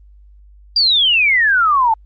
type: exponential sweep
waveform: sine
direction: down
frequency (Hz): 4836 to 861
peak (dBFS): -10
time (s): 0.76-1.94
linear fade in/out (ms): 5
effects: added 50 Hz sine -41 dBFS peak until 2.05 s + Opus 32 kbps